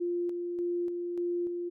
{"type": "tone with tremolo", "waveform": "sine", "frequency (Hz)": 349.2, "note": "F4", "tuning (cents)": 0, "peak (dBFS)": -28, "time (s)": [0, 1.7], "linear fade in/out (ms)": 20, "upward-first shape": "square", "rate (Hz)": 1.7, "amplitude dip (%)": 35, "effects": []}